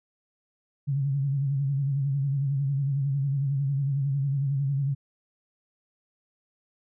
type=tone with vibrato; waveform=sine; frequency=138.59 Hz; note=C#3; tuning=in tune; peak=-23 dBFS; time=0.87-4.95 s; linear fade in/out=20 ms; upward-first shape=sine; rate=11 Hz; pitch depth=65 cents each way; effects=none